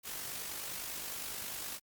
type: noise with amplitude modulation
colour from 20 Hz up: white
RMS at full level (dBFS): -39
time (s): 0.03-1.8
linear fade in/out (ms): 50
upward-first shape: sine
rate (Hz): 49.7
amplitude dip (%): 50
effects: Opus 48 kbps